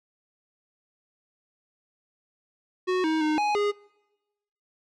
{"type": "tone with pitch steps", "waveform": "square", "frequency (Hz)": [368.2, 316.5, 307.4, 834, 411.8], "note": ["F#4", "D#4", "D#4", "G#5", "G#4"], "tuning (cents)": [-8, 30, -21, 7, -15], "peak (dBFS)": -23, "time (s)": [2.87, 3.72], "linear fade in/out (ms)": 20, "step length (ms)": 170, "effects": ["noise-tail reverb RT60 1.0 s tail -25 dB re dry", "low-pass 4000 Hz 12 dB/octave"]}